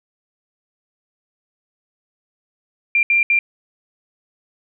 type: tone bursts at uneven times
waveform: sine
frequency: 2379 Hz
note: D7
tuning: 22 cents sharp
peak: -12 dBFS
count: 3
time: 2.95-3.03 / 3.1-3.23 / 3.3-3.39 s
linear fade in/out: 2 ms
effects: none